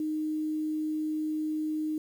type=tone with quantisation; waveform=sine; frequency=309.1 Hz; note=D#4; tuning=11 cents flat; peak=-28 dBFS; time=0-1.98 s; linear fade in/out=2 ms; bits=9; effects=none